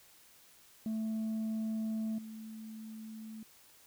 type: tone with level steps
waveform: sine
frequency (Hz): 220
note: A3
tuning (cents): 0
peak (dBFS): -30 / -43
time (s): 0.86-3.43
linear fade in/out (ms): 2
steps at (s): 2.18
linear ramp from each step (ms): 5
effects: tanh soft clip ceiling -32 dBFS + white hiss -61 dBFS RMS until 3.86 s